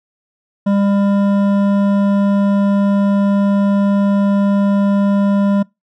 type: tone with hard clipping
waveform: sine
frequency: 200.1 Hz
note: G3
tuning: 36 cents sharp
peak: -13 dBFS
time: 0.66-5.63 s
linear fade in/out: 10 ms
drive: 11 dB
effects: noise-tail reverb RT60 0.2 s tail -24 dB re dry